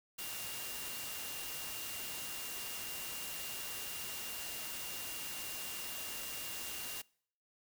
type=tone in noise; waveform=sine; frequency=2794 Hz; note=F7; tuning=in tune; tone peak=-49 dBFS; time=0.18-7.02 s; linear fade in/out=10 ms; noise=white; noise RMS=-43 dBFS; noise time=0.18-7.02 s; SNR=-9 dB; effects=noise-tail reverb RT60 0.6 s tail -25 dB re dry